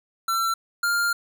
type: tone pair in turn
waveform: square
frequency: 1349 / 1401 Hz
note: E6 / F6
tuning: +40 / +5 cents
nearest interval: minor second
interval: 65 cents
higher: second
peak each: -22 / -21 dBFS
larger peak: second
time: 0.28-0.54 / 0.83-1.13 s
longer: second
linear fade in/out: 5 ms
effects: none